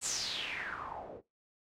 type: noise with low-pass filter sweep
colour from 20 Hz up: white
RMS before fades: -39 dBFS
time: 0.01-1.22 s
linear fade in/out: 50 ms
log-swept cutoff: 8200 to 440 Hz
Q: 5.3
effects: noise-tail reverb RT60 0.2 s tail -19 dB re dry